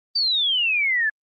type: exponential sweep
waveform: sine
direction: down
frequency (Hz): 4699 to 1691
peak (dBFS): -18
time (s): 0.15-1.1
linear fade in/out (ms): 10
effects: Opus 24 kbps